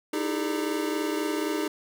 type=tone cluster; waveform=square; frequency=307.7 / 331.6 / 398.7 / 435.9 / 595 Hz; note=D#4 / E4 / G4 / A4 / D5; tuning=-19 / +10 / +29 / -16 / +22 cents; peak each=-30 / -36 / -33 / -36 / -39 dBFS; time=0.13-1.68 s; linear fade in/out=5 ms; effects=none